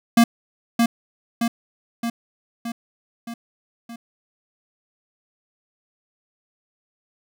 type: tone with echo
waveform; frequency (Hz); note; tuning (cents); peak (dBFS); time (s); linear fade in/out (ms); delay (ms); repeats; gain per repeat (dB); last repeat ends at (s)
square; 233.1; A#3; 0; -11; 0.17-0.24; 5; 620; 6; -4; 3.96
effects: none